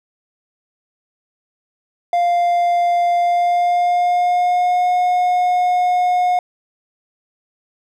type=tone with pitch glide; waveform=triangle; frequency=698.5 to 721 Hz; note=F5 to F#5; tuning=0 to -45 cents; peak=-11 dBFS; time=2.13-6.39 s; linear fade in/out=2 ms; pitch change=+55 cents; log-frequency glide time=3.17-4.89 s; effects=none